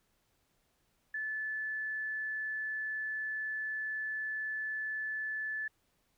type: tone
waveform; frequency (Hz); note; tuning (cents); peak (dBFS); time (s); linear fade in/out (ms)
sine; 1738; A6; -22; -34; 1.14-5.68; 5
effects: pink hiss -75 dBFS RMS until 6.17 s